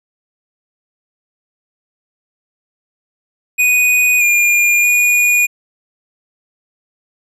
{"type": "tone with pitch steps", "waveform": "square", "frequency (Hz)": [2481, 2414, 2448], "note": ["D#7", "D7", "D#7"], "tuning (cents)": [-6, 47, -29], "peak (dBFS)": -10, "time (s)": [3.58, 5.47], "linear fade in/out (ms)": 20, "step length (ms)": 630, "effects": ["resampled to 32000 Hz"]}